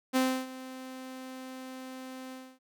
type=tone with ADSR envelope; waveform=sawtooth; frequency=259.4 Hz; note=C4; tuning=15 cents flat; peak=-19 dBFS; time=0.13-2.59 s; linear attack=31 ms; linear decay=300 ms; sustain=-18 dB; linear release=270 ms; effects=none